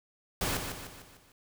pink noise with echo, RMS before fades -31 dBFS, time 0.41-0.57 s, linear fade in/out 2 ms, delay 150 ms, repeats 5, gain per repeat -6 dB, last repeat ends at 1.32 s, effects none

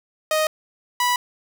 sawtooth tone pair in turn, 622.3 / 982.7 Hz, D#5 / B5, 0 / -9 cents, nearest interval minor sixth, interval 791 cents, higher second, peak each -14 dBFS, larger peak neither, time 0.31-0.47 / 1-1.16 s, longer neither, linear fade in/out 2 ms, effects none

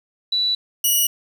sine / 5% pulse tone pair in turn, 3951 / 2917 Hz, B7 / F#7, 0 / -25 cents, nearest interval perfect fourth, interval 525 cents, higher first, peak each -17 / -7 dBFS, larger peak second, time 0.32-0.55 / 0.84-1.07 s, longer neither, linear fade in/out 5 ms, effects 8-bit

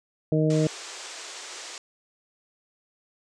harmonic tone, 155.56 Hz, D#3, in tune, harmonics 1 / 2 / 3 / 4, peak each -22 / -25 / -26 / -29 dBFS, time 0.32-0.67 s, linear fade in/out 2 ms
white band-pass noise, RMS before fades -40 dBFS, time 0.5-1.78 s, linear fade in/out 2 ms, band 330 to 8000 Hz, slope 48 dB/octave
effects none

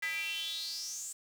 square tone with high-pass filter sweep, 180.8 Hz, F#3, 40 cents flat, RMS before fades -38 dBFS, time 0.02-1.13 s, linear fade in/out 10 ms, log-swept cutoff 1900 to 7900 Hz, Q 7.6, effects 9-bit

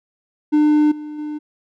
triangle tone with level steps, 300.6 Hz, D4, 40 cents sharp, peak -9 / -26 / -22 dBFS, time 0.52-1.39 s, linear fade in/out 20 ms, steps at 0.91 / 1.18 s, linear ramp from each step 10 ms, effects none

